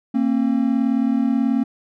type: tone pair together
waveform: triangle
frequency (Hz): 229.9 / 268.4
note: A#3 / C4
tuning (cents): -24 / +44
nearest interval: minor third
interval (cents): 268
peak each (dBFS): -17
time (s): 0.14-1.64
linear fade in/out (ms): 10
effects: none